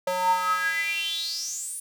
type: tone with high-pass filter sweep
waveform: square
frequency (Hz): 182.2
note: F#3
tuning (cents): -26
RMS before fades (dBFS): -27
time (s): 0.07-1.8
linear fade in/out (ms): 5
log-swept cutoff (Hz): 630 to 10000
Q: 9.4
effects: none